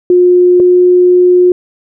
sine tone pair in turn, 358.2 / 359.7 Hz, F4 / F#4, +44 / -49 cents, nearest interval unison, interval 7 cents, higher second, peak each -3 dBFS, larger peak neither, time 0.1-0.6 / 0.6-1.52 s, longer second, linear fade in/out 2 ms, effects none

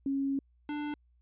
sine / square tone pair in turn, 274.4 / 295.6 Hz, C#4 / D4, -17 / +11 cents, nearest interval minor second, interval 128 cents, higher second, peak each -28 / -34 dBFS, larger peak first, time 0.06-0.39 / 0.69-0.94 s, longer first, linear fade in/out 2 ms, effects added 60 Hz sine -63 dBFS peak until 1.21 s + resampled to 8000 Hz

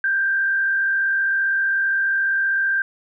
sine tone with frequency modulation, 1579 Hz, G6, 12 cents sharp, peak -17 dBFS, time 0.04-2.82 s, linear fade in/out 2 ms, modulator 44.8 Hz, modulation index 0.65, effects none

